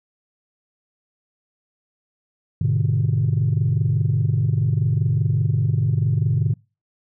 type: chord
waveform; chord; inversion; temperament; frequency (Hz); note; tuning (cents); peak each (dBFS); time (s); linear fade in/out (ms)
sine; G# diminished; none; just; 103.83 / 124.59 / 149.51; G#2 / B2 / D3; 0 / +16 / +31; -20; 2.61-6.54; 5
effects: noise-tail reverb RT60 0.3 s tail -25 dB re dry + tanh soft clip ceiling -11 dBFS